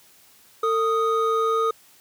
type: tone pair together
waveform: triangle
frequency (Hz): 449.8 / 1244.5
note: A4 / D#6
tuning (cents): +38 / 0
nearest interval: octave + tritone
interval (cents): 1762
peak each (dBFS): -20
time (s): 0.63-1.71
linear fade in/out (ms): 5
effects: white hiss -54 dBFS RMS until 2 s + high-pass 60 Hz 12 dB/octave